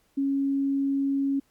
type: tone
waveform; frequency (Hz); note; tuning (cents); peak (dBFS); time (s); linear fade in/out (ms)
sine; 275.7; C#4; -9; -22; 0.17-1.4; 10
effects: pink hiss -67 dBFS RMS until 1.5 s + MP3 96 kbps